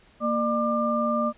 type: tone cluster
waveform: sine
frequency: 231.4 / 600 / 1194 Hz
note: A#3 / D5 / D6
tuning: -13 / +37 / +28 cents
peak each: -26 dBFS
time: 0.2-1.33 s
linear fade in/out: 50 ms
effects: pink hiss -57 dBFS RMS until 1.37 s + resampled to 8000 Hz